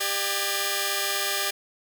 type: tone cluster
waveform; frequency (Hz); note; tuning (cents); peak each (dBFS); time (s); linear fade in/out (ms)
5% pulse; 395.9 / 602 / 1674; G4 / D5 / G#6; +17 / +43 / +13; -18; 0-1.51; 10
effects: none